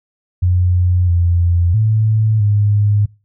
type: tone with pitch steps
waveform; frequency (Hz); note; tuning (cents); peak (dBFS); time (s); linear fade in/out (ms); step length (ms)
sine; 89.8 / 86.7 / 109.2 / 103.5; F2 / F2 / A2 / G#2; +49 / -12 / -13 / -5; -10; 0.42-3.06; 10; 660
effects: noise-tail reverb RT60 0.3 s tail -23 dB re dry